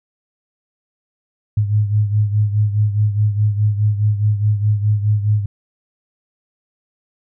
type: beating tone pair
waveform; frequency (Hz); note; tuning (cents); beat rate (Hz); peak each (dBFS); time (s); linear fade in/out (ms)
sine; 104.2 / 109; G#2 / A2; +6 / -16; 4.8; -14 / -20; 1.57-5.46; 5
effects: none